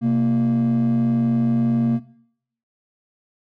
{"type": "tone pair together", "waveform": "triangle", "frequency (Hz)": [130, 231.6], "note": ["C3", "A#3"], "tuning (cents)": [-11, -11], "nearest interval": "minor seventh", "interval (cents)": 1000, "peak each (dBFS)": [-19, -13], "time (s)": [0.01, 2], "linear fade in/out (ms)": 50, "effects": ["noise-tail reverb RT60 0.7 s tail -21 dB re dry", "tanh soft clip ceiling -12 dBFS"]}